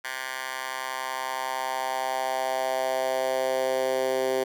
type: tone with high-pass filter sweep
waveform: 10% pulse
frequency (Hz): 130.81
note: C3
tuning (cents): 0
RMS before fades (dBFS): -28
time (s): 0.04-4.44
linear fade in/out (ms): 10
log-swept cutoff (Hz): 1400 to 420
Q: 2.9
effects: none